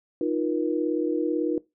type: chord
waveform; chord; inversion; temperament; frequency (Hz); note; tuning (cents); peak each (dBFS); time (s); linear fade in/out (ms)
sine; Eb suspended second; none; equal with one note detuned; 311.1 / 349.2 / 477.9; Eb4 / F4 / Bb4; 0 / 0 / +43; -26 / -27 / -29; 0.21-1.58; 2
effects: noise-tail reverb RT60 0.2 s tail -20 dB re dry